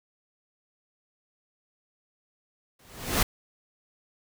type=noise with exponential growth; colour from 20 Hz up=pink; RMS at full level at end=-20 dBFS; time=2.79-3.23 s; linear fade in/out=5 ms; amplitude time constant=94 ms; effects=none